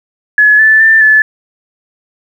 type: tone with pitch steps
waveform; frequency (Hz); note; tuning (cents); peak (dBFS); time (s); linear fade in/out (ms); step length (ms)
sine; 1701 / 1752 / 1780 / 1733; G#6 / A6 / A6 / A6; +41 / -8 / +20 / -27; -3; 0.38-1.22; 2; 210
effects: 7-bit